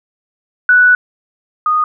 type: tone pair in turn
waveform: sine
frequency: 1480 / 1235.9 Hz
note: F#6 / D#6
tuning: 0 / -12 cents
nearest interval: minor third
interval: 312 cents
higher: first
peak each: -5 / -10 dBFS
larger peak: first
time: 0.69-0.95 / 1.66-1.84 s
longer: first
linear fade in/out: 2 ms
effects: none